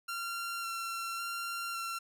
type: tone with vibrato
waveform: sawtooth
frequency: 1369 Hz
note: F6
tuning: 35 cents flat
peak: -32 dBFS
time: 0.08-1.99 s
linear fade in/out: 10 ms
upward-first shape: square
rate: 0.9 Hz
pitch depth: 12 cents each way
effects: none